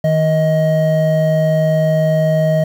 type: tone pair together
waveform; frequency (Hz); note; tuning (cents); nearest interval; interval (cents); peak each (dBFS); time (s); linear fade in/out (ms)
triangle; 157.6 / 629; D#3 / D#5; +23 / +19; 2 octaves; 2396; -12; 0.04-2.64; 5
effects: 7-bit